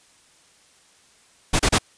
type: noise bursts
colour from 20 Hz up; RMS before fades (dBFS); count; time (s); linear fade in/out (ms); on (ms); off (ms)
pink; -17; 3; 1.53-1.786; 10; 64; 32
effects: white hiss -56 dBFS RMS until 1.97 s + resampled to 22050 Hz